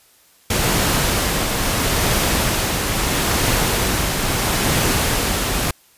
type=noise with tremolo; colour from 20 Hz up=pink; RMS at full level=-17 dBFS; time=0.5-5.71 s; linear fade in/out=5 ms; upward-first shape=triangle; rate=0.75 Hz; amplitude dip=35%; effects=white hiss -53 dBFS RMS until 5.97 s + resampled to 32000 Hz